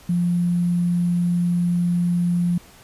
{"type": "tone with sample-and-hold", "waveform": "sine", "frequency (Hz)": 174.61, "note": "F3", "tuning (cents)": 0, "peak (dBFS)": -17, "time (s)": [0.09, 2.58], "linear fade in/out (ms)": 5, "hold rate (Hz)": 11025, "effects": ["pink hiss -48 dBFS RMS until 2.83 s", "resampled to 32000 Hz"]}